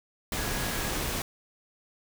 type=tone in noise; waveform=sine; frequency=1659 Hz; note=G#6; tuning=2 cents flat; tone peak=-41 dBFS; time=0.38-0.91 s; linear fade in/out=2 ms; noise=pink; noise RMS=-31 dBFS; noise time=0.32-1.22 s; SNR=-13 dB; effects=none